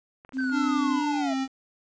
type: clicks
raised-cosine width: 0.5 ms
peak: -33 dBFS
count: 9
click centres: 0.249 / 0.292 / 0.323 / 0.37 / 0.405 / 0.442 / 0.496 / 0.639 / 0.687 s
type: tone with vibrato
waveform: sine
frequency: 261.6 Hz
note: C4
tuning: in tune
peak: -25 dBFS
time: 0.33-1.02 s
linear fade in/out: 50 ms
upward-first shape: sine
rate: 5 Hz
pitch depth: 13 cents each way
type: linear sweep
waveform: triangle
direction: down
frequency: 1568 to 642 Hz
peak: -28 dBFS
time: 0.38-1.34 s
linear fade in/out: 10 ms
type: tone with pitch glide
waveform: square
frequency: 293.7 to 266.2 Hz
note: D4 to C4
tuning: 0 to +30 cents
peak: -26 dBFS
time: 0.51-1.48 s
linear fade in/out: 50 ms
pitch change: -170 cents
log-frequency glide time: 1.19-1.33 s
effects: resampled to 16000 Hz + 9-bit